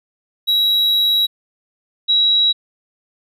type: tone pair in turn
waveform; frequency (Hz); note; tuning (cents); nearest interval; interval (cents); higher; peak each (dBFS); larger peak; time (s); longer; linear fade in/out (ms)
triangle / sine; 3874 / 3874; B7 / B7; -34 / -34; unison; 0; neither; -11; neither; 0.47-1.27 / 2.08-2.53; first; 20
effects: none